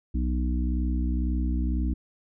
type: harmonic tone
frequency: 62 Hz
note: B1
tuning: 7 cents sharp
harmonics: 1 / 3 / 4 / 5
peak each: -24 / -34 / -33 / -35 dBFS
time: 0.14-1.94 s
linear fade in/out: 10 ms
effects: none